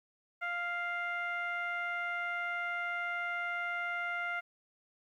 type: tone with low-pass filter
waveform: 15% pulse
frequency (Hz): 698.5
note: F5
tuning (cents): 0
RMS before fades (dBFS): -36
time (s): 0.41-4.41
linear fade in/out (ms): 20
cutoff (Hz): 1800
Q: 4.6
effects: 12-bit